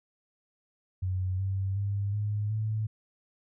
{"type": "tone with pitch steps", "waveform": "sine", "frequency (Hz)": [92.8, 96.52, 100.38, 104.41, 108.59], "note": ["F#2", "G2", "G2", "G#2", "A2"], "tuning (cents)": [6, -26, 42, 10, -22], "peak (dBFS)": -27, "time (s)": [1.02, 2.87], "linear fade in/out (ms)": 10, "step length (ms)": 370, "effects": []}